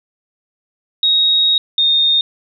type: tone pair in turn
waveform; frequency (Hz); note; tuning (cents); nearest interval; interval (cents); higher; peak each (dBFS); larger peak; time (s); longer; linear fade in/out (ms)
sine; 3770 / 3675; A#7 / A#7; +19 / -25; unison; 44; first; -10; neither; 1.03-1.58 / 1.78-2.21; first; 2
effects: none